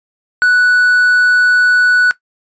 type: tone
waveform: triangle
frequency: 1480 Hz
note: F#6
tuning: in tune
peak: -5 dBFS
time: 0.42-2.11 s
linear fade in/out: 0 ms
effects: noise-tail reverb RT60 0.1 s tail -17 dB re dry + resampled to 16000 Hz